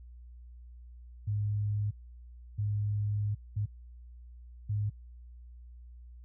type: tone bursts at uneven times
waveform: sine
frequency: 104 Hz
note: G#2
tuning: 3 cents sharp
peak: -28 dBFS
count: 4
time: 1.27-1.91 / 2.58-3.35 / 3.56-3.66 / 4.69-4.9 s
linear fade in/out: 10 ms
effects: added 60 Hz sine -47 dBFS peak until 6.24 s